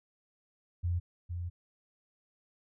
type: tone pair in turn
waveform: sine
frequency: 87.31 / 87.31 Hz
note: F2 / F2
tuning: 0 / 0 cents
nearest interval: unison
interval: 0 cents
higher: neither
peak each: -28 / -34 dBFS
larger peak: first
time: 0.83-1 / 1.29-1.5 s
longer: second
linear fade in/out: 20 ms
effects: none